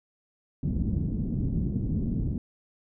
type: low-pass noise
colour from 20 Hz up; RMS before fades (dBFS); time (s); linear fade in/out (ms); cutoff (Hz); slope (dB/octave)
white; -28; 0.63-2.38; 2; 230; 24
effects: none